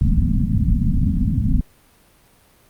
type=low-pass noise; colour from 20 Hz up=pink; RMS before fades=-17 dBFS; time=0.01-1.61 s; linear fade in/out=2 ms; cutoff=260 Hz; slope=96 dB/octave; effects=pink hiss -54 dBFS RMS until 2.69 s + Opus 48 kbps